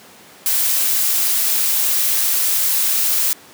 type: noise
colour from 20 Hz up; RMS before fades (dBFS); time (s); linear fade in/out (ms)
blue; -17; 0.46-3.33; 0
effects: pink hiss -43 dBFS RMS until 3.53 s + high-pass 200 Hz 12 dB/octave